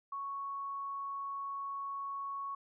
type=tone; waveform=sine; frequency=1109 Hz; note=C#6; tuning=in tune; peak=-37 dBFS; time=0.12-2.55 s; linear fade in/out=5 ms; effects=none